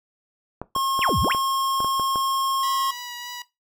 clicks, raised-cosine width 1 ms, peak -16 dBFS, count 10, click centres 0.616 / 0.763 / 0.992 / 1.093 / 1.246 / 1.348 / 1.804 / 1.846 / 1.997 / 2.158 s
square tone, 1077 Hz, C6, 50 cents sharp, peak -22 dBFS, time 0.75-2.91 s, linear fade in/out 5 ms
sine exponential two-way sweep, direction down then up, 3520 to 58.27 to 3520 Hz, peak -21 dBFS, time 1.01-1.33 s, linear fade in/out 5 ms, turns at 1.2 s
10% pulse tone with vibrato, 972 Hz, B5, 28 cents flat, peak -25 dBFS, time 2.63-3.42 s, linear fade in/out 2 ms, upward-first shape triangle, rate 3.3 Hz, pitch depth 14 cents each way
effects noise-tail reverb RT60 0.2 s tail -17 dB re dry

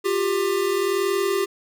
square tone pair together, 355.8 / 396.7 Hz, F4 / G4, +32 / +21 cents, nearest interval major second, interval 189 cents, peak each -26 / -22 dBFS, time 0.04-1.46 s, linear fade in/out 20 ms, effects none

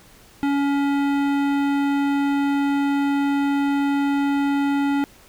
sine tone with hard clipping, 281.5 Hz, C#4, 27 cents sharp, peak -20 dBFS, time 0.43-5.04 s, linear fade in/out 0 ms, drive 16 dB, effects pink hiss -50 dBFS RMS until 5.28 s

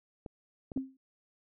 clicks, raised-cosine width 2 ms, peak -28 dBFS, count 3, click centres 0.262 / 0.718 / 0.775 s
sine tone with exponential decay, 265 Hz, C4, 22 cents sharp, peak -27 dBFS, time 0.76-0.97 s, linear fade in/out 5 ms, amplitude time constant 44 ms
effects none

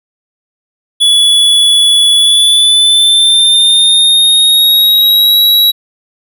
square tone with pitch glide, 3414 to 3877 Hz, G#7 to B7, +47 to -33 cents, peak -5 dBFS, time 1-5.72 s, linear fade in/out 20 ms, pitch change +220 cents, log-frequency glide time 2.16-5.39 s, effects none

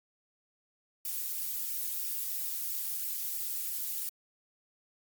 violet noise with flanger, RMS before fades -35 dBFS, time 1.05-4.09 s, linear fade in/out 2 ms, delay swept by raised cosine 0.37 to 4.27 ms, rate 3 Hz, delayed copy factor +0.55, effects Opus 48 kbps

